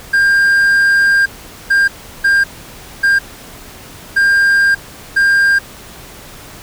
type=tone bursts at uneven times; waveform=triangle; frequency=1600 Hz; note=G6; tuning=35 cents sharp; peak=-6 dBFS; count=6; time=0.13-1.26 / 1.7-1.88 / 2.24-2.44 / 3.03-3.19 / 4.16-4.75 / 5.16-5.59 s; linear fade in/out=10 ms; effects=pink hiss -35 dBFS RMS until 6.62 s